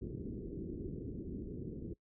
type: low-pass noise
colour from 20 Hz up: white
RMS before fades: -43 dBFS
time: 0.01-1.94 s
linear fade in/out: 10 ms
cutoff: 400 Hz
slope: 48 dB/octave
effects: noise-tail reverb RT60 0.1 s tail -21 dB re dry